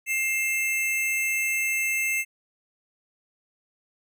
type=tone pair together; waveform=square; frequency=2116 / 2651 Hz; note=C7 / E7; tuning=+19 / +9 cents; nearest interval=major third; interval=390 cents; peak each=-27 dBFS; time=0.06-2.25 s; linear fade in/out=50 ms; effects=none